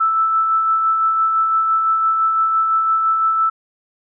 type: tone with tremolo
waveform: sine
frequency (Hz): 1318.5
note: E6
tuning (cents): 0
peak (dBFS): -12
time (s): 0-3.5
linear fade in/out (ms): 10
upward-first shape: sine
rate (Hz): 5.9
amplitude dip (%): 30
effects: none